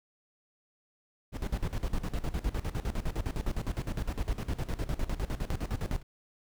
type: noise with tremolo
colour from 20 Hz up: brown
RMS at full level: -30 dBFS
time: 1.32-6.03 s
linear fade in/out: 50 ms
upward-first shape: square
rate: 9.8 Hz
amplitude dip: 80%
effects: none